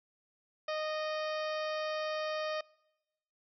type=harmonic tone with a mistuned harmonic; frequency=618 Hz; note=D#5; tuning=12 cents flat; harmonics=1 / 2 / 3 / 4 / 5 / 6 / 7 / 8 / 9; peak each=-34 / -40 / -44 / -46 / -48 / -50 / -51 / -52 / -53 dBFS; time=0.68-2.61 s; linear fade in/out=5 ms; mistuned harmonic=7; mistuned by=+59 cents; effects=noise-tail reverb RT60 1.0 s tail -25 dB re dry